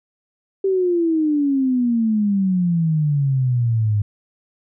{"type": "exponential sweep", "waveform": "sine", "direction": "down", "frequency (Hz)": [392, 102.1], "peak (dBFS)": -15, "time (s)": [0.64, 4.02], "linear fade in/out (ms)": 5, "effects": []}